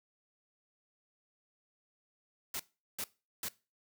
white noise bursts, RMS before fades -38 dBFS, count 3, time 2.54-3.485 s, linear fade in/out 2 ms, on 55 ms, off 390 ms, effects noise-tail reverb RT60 0.3 s tail -20 dB re dry

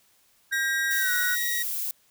sine tone with pitch glide, 1600 to 1475.7 Hz, G6 to F#6, +35 to -5 cents, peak -25 dBFS, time 0.51-1.36 s, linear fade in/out 20 ms, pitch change -140 cents, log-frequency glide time 0.98-1.11 s
sawtooth tone, 1898 Hz, A#6, 31 cents sharp, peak -24 dBFS, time 0.52-1.63 s, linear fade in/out 10 ms
violet noise, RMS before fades -30 dBFS, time 0.91-1.91 s, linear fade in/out 0 ms
effects white hiss -63 dBFS RMS until 2.1 s

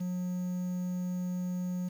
triangle tone with quantisation, 180.4 Hz, F#3, 44 cents flat, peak -29 dBFS, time 0-1.89 s, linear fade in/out 10 ms, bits 9, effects none

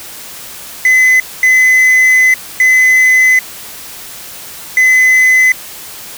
triangle tone bursts at uneven times, 2026 Hz, B6, 44 cents sharp, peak -3 dBFS, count 4, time 0.85-1.2 / 1.43-2.34 / 2.6-3.39 / 4.77-5.52 s, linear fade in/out 2 ms, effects white hiss -29 dBFS RMS until 6.17 s

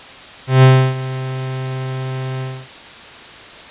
45% pulse tone with ADSR envelope, 130.81 Hz, C3, in tune, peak -4 dBFS, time 0.47-2.68 s, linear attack 160 ms, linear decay 310 ms, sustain -17 dB, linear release 260 ms, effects white hiss -36 dBFS RMS until 3.7 s + resampled to 8000 Hz

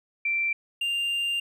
sine / triangle tone pair in turn, 2349 / 2793 Hz, D7 / F7, 0 / -1 cents, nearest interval minor third, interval 299 cents, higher second, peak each -23 dBFS, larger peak neither, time 0.25-0.53 / 0.81-1.4 s, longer second, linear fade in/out 5 ms, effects none

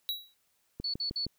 square tone with exponential decay, 3888 Hz, B7, 28 cents flat, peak -28 dBFS, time 0.09-0.34 s, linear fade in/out 0 ms, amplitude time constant 53 ms
click train, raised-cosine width 3 ms, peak -25 dBFS, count 4, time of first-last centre 0.8-1.266 s, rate 6.44 Hz
sine tone bursts, 4435 Hz, C#8, in tune, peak -30 dBFS, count 3, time 0.84-1.257 s, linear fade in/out 5 ms, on 99 ms, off 60 ms
effects white hiss -73 dBFS RMS until 1.38 s

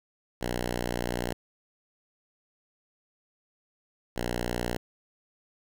5% pulse tone pair in turn, 60.3 / 59.75 Hz, B1 / A#1, -41 / +43 cents, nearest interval unison, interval 16 cents, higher first, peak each -18 dBFS, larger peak neither, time 0.41-1.33 / 4.16-4.77 s, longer first, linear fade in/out 5 ms, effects none

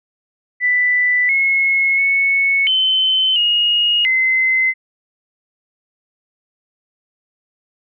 sine tone with pitch steps, 1984 / 2176 / 2207 / 3063 / 2870 / 2056 Hz, B6 / C#7 / C#7 / G7 / F7 / C7, +7 / -33 / -8 / -41 / +47 / -31 cents, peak -12 dBFS, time 0.6-4.74 s, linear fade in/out 50 ms, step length 690 ms, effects none

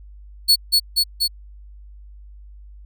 40% pulse tone with echo, 4409 Hz, C#8, 10 cents flat, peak -9 dBFS, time 0.48-0.56 s, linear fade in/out 20 ms, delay 240 ms, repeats 3, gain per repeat -2 dB, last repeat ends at 1.28 s, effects added 50 Hz sine -39 dBFS peak until 2.85 s

